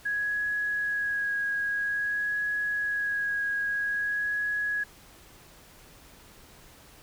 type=tone with vibrato; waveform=sine; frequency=1661.2 Hz; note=G#6; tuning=in tune; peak=-26 dBFS; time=0.05-4.84 s; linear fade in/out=10 ms; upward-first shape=sine; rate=0.5 Hz; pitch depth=15 cents each way; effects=pink hiss -53 dBFS RMS until 7.02 s